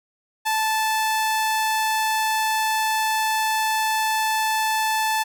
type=tone; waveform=sawtooth; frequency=875 Hz; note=A5; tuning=10 cents flat; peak=-16 dBFS; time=0.45-5.24 s; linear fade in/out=20 ms; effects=none